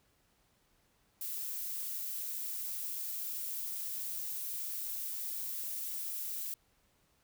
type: noise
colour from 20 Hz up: violet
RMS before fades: -39 dBFS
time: 1.21-6.54 s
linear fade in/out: 2 ms
effects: pink hiss -72 dBFS RMS until 7.23 s